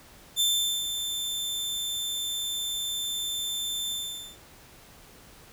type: tone with ADSR envelope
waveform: sawtooth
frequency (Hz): 3550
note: A7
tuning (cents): +15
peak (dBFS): -18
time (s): 0.36-4.38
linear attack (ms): 42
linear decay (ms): 430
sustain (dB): -8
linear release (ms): 470
effects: pink hiss -52 dBFS RMS until 5.52 s